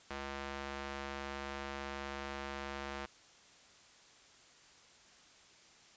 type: tone with band-pass filter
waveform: square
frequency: 69.3 Hz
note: C#2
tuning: in tune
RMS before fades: -43 dBFS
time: 0.1-3.06 s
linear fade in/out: 5 ms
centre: 1600 Hz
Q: 0.58
effects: white hiss -61 dBFS RMS until 5.96 s + resampled to 16000 Hz